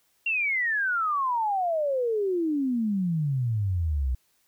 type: exponential sweep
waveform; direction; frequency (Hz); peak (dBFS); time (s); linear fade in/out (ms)
sine; down; 2783 to 61; -23; 0.26-4.15; 5
effects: white hiss -68 dBFS RMS until 4.47 s